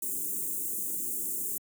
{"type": "band-stop noise", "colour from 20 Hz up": "white", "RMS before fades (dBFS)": -33, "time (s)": [0.02, 1.58], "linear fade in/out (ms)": 5, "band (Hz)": [420, 7200], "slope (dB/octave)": 48, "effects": ["high-pass 200 Hz 12 dB/octave"]}